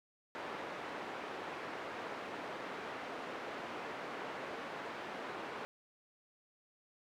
pink band-pass noise, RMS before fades -44 dBFS, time 0.35-5.65 s, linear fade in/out 0 ms, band 360 to 2000 Hz, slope 12 dB/octave, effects none

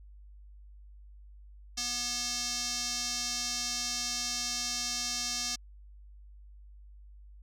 square tone with band-pass filter, 242.5 Hz, B3, 31 cents flat, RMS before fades -34 dBFS, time 1.77-5.56 s, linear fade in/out 10 ms, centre 5600 Hz, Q 3.2, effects added 50 Hz sine -49 dBFS peak until 7.42 s

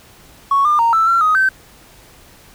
triangle tone with pitch steps, 1110 / 1202 / 926 / 1323 / 1361 / 1253 / 1544 Hz, C#6 / D6 / A#5 / E6 / F6 / D#6 / G6, +2 / +40 / -12 / +6 / -45 / +12 / -27 cents, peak -7 dBFS, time 0.51-1.49 s, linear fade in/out 5 ms, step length 140 ms, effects tanh soft clip ceiling -8 dBFS + pink hiss -45 dBFS RMS until 2.54 s

